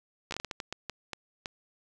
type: slowing click train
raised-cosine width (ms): 0.2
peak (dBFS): -18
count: 12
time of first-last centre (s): 0.31-1.458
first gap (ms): 13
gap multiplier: 1.38
effects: none